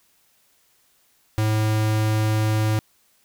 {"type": "tone", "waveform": "square", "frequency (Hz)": 108.3, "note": "A2", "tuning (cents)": -27, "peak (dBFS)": -19, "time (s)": [1.38, 2.79], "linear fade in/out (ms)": 0, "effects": ["white hiss -62 dBFS RMS until 3.24 s"]}